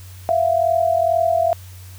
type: tone pair together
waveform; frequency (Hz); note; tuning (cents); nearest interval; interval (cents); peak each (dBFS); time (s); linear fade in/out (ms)
sine; 663 / 705.2; E5 / F5; +10 / +17; minor second; 107; -16 / -19; 0.29-1.53; 0
effects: added 92 Hz sine -36 dBFS peak until 1.98 s + white hiss -46 dBFS RMS until 1.98 s